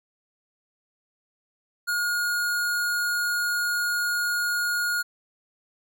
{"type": "tone", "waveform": "square", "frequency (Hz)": 1434, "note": "F6", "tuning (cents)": 45, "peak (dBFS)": -24, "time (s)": [1.87, 5.03], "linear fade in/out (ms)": 20, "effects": []}